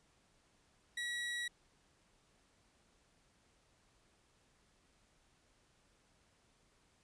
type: tone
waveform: 30% pulse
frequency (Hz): 1924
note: B6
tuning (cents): -46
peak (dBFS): -35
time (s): 0.97-1.48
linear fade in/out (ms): 5
effects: pink hiss -72 dBFS RMS until 7.03 s + resampled to 22050 Hz